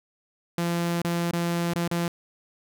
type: tone with dropouts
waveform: sawtooth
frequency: 171.2 Hz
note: F3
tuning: 34 cents flat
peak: -20 dBFS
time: 0.58-2.08 s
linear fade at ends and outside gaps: 2 ms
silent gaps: 1.018-1.047 / 1.312-1.332 / 1.735-1.758 / 1.878-1.913 s
effects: none